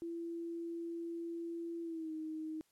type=tone with pitch glide; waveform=sine; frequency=336.7 to 314.2 Hz; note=E4 to D#4; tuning=+37 to +17 cents; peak=-39 dBFS; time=0.02-2.61 s; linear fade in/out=0 ms; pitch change=-120 cents; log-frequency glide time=1.82-2.12 s; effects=white hiss -75 dBFS RMS until 2.71 s + low-pass 12000 Hz 12 dB/octave

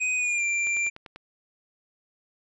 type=tone with pitch glide; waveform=square; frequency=2502 to 2366 Hz; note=D#7 to D7; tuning=+9 to +12 cents; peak=-24 dBFS; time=0-0.9 s; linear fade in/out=20 ms; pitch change=-97 cents; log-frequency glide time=0.16-0.44 s
type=click train; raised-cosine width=0.3 ms; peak=-26 dBFS; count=6; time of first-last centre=0.67-1.16 s; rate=10.2 Hz
effects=resampled to 22050 Hz

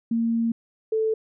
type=tone pair in turn; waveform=sine; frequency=229.9 / 440.1 Hz; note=A#3 / A4; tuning=-24 / 0 cents; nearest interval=major seventh; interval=1124 cents; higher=second; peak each=-20 dBFS; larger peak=neither; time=0.11-0.52 / 0.92-1.14 s; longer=first; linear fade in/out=5 ms; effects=none

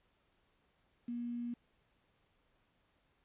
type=tone with quantisation; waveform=sine; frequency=238.9 Hz; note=A#3; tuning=43 cents sharp; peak=-37 dBFS; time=1.08-1.54 s; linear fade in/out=5 ms; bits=10; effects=pink hiss -75 dBFS RMS until 3.24 s + resampled to 8000 Hz

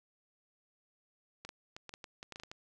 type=clicks; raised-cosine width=0.2 ms; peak=-28 dBFS; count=12; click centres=1.45 / 1.491 / 1.765 / 1.893 / 1.939 / 2.042 / 2.229 / 2.323 / 2.359 / 2.399 / 2.435 / 2.515 s; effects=none

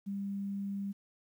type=tone; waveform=sine; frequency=198.8 Hz; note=G3; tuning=25 cents sharp; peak=-34 dBFS; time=0.06-0.93 s; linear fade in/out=20 ms; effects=11-bit

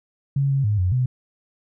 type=tone with pitch steps; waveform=sine; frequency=138.8 / 137 / 104.5 / 91.1 / 126.8 Hz; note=C#3 / C#3 / G#2 / F#2 / B2; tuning=+3 / -20 / +11 / -26 / +46 cents; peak=-17 dBFS; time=0.36-1.06 s; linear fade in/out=5 ms; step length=140 ms; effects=none

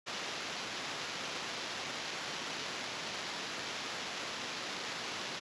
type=noise with sample-and-hold; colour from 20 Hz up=blue; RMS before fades=-40 dBFS; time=0.06-5.4 s; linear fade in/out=20 ms; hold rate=8820 Hz; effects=high-pass 150 Hz 12 dB/octave + resampled to 22050 Hz

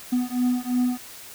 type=beating tone pair; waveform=triangle; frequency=246.9 / 249.8 Hz; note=B3 / B3; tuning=0 / +20 cents; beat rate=2.9 Hz; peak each=-22 dBFS; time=0.12-0.98 s; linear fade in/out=10 ms; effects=white hiss -42 dBFS RMS until 1.34 s

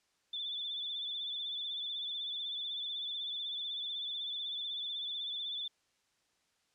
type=tone with vibrato; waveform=sine; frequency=3500 Hz; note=A7; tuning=10 cents flat; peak=-36 dBFS; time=0.33-5.68 s; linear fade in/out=5 ms; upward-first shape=triangle; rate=16 Hz; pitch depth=60 cents each way; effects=white hiss -75 dBFS RMS until 6.74 s + low-pass 7000 Hz 12 dB/octave

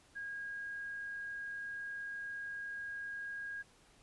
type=tone; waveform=sine; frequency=1633 Hz; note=G#6; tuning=30 cents flat; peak=-40 dBFS; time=0.15-3.63 s; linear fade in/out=20 ms; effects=pink hiss -65 dBFS RMS until 4.02 s + resampled to 24000 Hz

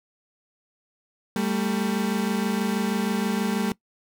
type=tone pair together; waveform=35% pulse; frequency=197.34 / 223.6 Hz; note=G3 / A3; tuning=+12 / +28 cents; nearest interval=major second; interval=216 cents; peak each=-24 dBFS; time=1.36-3.72 s; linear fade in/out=2 ms; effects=noise-tail reverb RT60 0.1 s tail -21 dB re dry

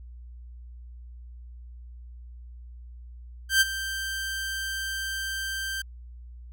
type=tone with ADSR envelope; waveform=sawtooth; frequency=1568 Hz; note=G6; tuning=in tune; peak=-12 dBFS; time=3.49-5.82 s; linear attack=120 ms; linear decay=27 ms; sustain=-14 dB; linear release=6 ms; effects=added 60 Hz sine -41 dBFS peak until 6.52 s

